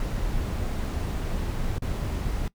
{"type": "noise with dropouts", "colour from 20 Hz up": "brown", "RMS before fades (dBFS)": -28, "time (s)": [0, 2.48], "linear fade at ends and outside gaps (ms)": 2, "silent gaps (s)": [1.783, 1.821], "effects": ["noise-tail reverb RT60 0.1 s tail -20 dB re dry"]}